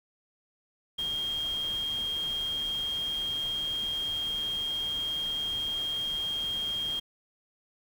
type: tone in noise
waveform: sine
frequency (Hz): 3226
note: G7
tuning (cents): +49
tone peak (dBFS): -29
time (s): 0.98-7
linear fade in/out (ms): 10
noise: pink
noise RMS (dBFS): -45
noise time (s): 0.98-7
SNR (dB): +13
effects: none